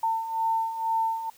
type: beating tone pair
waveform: sine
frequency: 899 / 901.1 Hz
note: A5 / A5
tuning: +37 / +41 cents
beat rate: 2.1 Hz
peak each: -31 / -25 dBFS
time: 0.03-1.3 s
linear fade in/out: 5 ms
effects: white hiss -56 dBFS RMS until 1.37 s